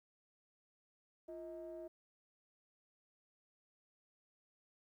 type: ring-modulated tone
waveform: triangle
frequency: 144.9 Hz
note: D3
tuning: 23 cents flat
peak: -40 dBFS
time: 1.28-1.88 s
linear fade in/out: 10 ms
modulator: 491 Hz
effects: tanh soft clip ceiling -38 dBFS + 13-bit